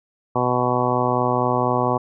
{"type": "harmonic tone", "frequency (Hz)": 124.2, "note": "B2", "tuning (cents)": 10, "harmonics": [1, 2, 3, 4, 5, 6, 7, 8, 9], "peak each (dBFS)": [-26, -26, -26, -26, -26, -26, -26, -26, -26], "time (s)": [0.35, 1.98], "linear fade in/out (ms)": 10, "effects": []}